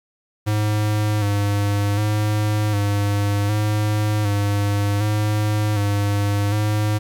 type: tone with vibrato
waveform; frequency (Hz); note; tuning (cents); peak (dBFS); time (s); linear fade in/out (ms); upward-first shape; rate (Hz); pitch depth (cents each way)
square; 103.83; G#2; 0; -18; 0.46-6.99; 20; square; 0.66; 35
effects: 9-bit